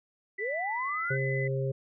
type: tone with pitch glide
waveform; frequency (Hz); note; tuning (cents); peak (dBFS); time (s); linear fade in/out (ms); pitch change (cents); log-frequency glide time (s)
sine; 1985 to 2012; B6 to B6; +8 to +32; -33; 0.38-1.48; 10; +24; 0.76-0.82
type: linear sweep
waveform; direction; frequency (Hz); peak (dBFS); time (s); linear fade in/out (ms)
sine; up; 370 to 1565; -31; 0.38-1.18; 50
type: harmonic tone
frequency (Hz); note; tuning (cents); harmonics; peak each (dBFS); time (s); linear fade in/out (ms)
133.9; C3; +40; 1 / 3 / 4; -29 / -34 / -35; 1.1-1.72; 10
effects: none